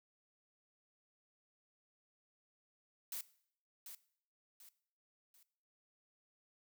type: noise with echo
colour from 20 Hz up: blue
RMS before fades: -43 dBFS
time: 3.12-3.21 s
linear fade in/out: 2 ms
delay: 740 ms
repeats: 3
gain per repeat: -8 dB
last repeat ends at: 5.43 s
effects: noise-tail reverb RT60 0.6 s tail -18 dB re dry